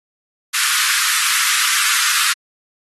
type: high-pass noise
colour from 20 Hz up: pink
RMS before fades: -17 dBFS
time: 0.53-2.34 s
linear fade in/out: 20 ms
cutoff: 1200 Hz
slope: 48 dB/octave
effects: AAC 32 kbps